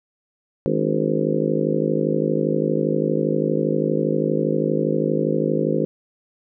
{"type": "harmonic tone with a mistuned harmonic", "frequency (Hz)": 52.5, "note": "G#1", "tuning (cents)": 19, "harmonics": [3, 4, 5, 6, 7, 8, 9, 10], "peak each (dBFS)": [-25, -26, -27, -28, -25, -27, -26, -27], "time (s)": [0.66, 5.85], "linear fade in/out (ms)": 0, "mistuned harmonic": 5, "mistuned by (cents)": 95, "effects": []}